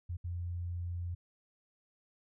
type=tone bursts at uneven times; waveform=sine; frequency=87.31 Hz; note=F2; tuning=in tune; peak=-35 dBFS; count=2; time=0.09-0.17 / 0.24-1.15 s; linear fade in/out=10 ms; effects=none